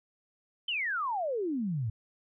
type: exponential sweep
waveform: sine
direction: down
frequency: 3136 to 102.6 Hz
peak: -29 dBFS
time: 0.68-1.9 s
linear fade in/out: 5 ms
effects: none